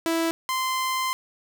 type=tone pair in turn; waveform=sawtooth; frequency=329.6 / 1038.6 Hz; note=E4 / C6; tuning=0 / -13 cents; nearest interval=octave + minor sixth; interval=1987 cents; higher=second; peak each=-18 / -20 dBFS; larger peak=first; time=0.06-0.31 / 0.49-1.13 s; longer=second; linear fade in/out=0 ms; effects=none